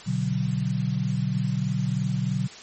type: tone cluster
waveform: sine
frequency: 122.8 / 145.8 / 186.1 Hz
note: B2 / D3 / F#3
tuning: -9 / -12 / +10 cents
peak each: -27 dBFS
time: 0.06-2.48 s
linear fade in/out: 20 ms
effects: white hiss -43 dBFS RMS until 2.62 s + MP3 32 kbps